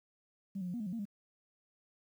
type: tone with pitch steps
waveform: sine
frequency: 195.5 / 180.6 / 177.2 / 239.9 / 211.5 / 179.4 / 230.1 / 202.7 Hz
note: G3 / F#3 / F3 / A#3 / G#3 / F3 / A#3 / G#3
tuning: -4 / -42 / +25 / +50 / +32 / +47 / -22 / -42 cents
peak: -35 dBFS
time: 0.55-1.054 s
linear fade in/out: 10 ms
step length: 63 ms
effects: tanh soft clip ceiling -31 dBFS + 11-bit